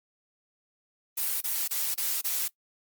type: noise bursts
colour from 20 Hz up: blue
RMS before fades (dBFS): -29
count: 5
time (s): 1.17-2.482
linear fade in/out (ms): 10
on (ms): 240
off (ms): 28
effects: noise-tail reverb RT60 0.1 s tail -21 dB re dry + Opus 32 kbps